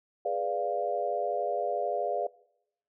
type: chord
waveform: sine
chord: G# diminished seventh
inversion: none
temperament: equal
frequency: 415.3 / 493.9 / 587.3 / 698.5 Hz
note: G#4 / B4 / D5 / F5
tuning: 0 / 0 / 0 / 0 cents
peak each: -35 / -34 / -32 / -31 dBFS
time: 0.25-2.27 s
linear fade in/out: 5 ms
effects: noise-tail reverb RT60 0.8 s tail -22 dB re dry